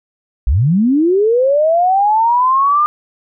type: linear sweep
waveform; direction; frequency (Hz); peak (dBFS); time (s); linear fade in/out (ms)
sine; up; 49 to 1217; -9; 0.47-2.86; 0
effects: none